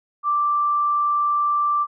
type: tone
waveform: sine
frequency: 1174.7 Hz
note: D6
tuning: in tune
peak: -17 dBFS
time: 0.23-1.87 s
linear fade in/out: 50 ms
effects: none